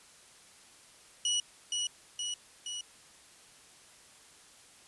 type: tone with echo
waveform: 25% pulse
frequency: 2929 Hz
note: F#7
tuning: 18 cents flat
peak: -24 dBFS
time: 1.25-1.4 s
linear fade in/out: 2 ms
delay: 470 ms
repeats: 3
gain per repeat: -3 dB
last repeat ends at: 2.81 s
effects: white hiss -57 dBFS RMS until 4.87 s + resampled to 24000 Hz